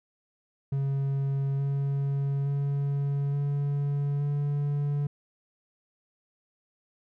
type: tone with pitch steps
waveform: triangle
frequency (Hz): 137.7 / 139.3 / 140.92 / 142.56 / 144.21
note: C#3 / C#3 / C#3 / C#3 / D3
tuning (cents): -11 / +9 / +29 / +49 / -31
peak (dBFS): -23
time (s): 0.72-5.07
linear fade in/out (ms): 5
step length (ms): 870
effects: none